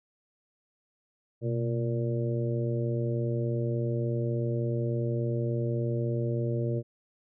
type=harmonic tone with a mistuned harmonic; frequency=116.54 Hz; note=A#2; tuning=in tune; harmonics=1 / 2 / 3 / 4 / 5; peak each=-28 / -37 / -34 / -36 / -38 dBFS; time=1.41-6.83 s; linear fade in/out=50 ms; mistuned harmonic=1; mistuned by=+91 cents; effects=none